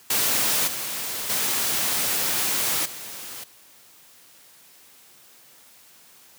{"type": "noise with level steps", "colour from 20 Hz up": "white", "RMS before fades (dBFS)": [-22, -30, -24, -37], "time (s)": [0.1, 3.44], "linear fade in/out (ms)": 5, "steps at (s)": [0.67, 1.29, 2.85], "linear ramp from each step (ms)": 10, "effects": ["white hiss -52 dBFS RMS until 6.38 s", "high-pass 100 Hz 12 dB/octave"]}